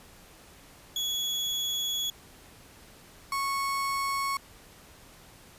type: tone pair in turn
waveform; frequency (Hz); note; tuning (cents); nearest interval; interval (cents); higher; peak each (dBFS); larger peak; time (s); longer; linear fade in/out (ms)
35% pulse; 3370 / 1102.7; G#7 / C#6; +25 / -9; octave + perfect fifth; 1934; first; -26; neither; 0.96-2.1 / 3.32-4.37; first; 2
effects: pink hiss -53 dBFS RMS until 5.58 s + resampled to 32000 Hz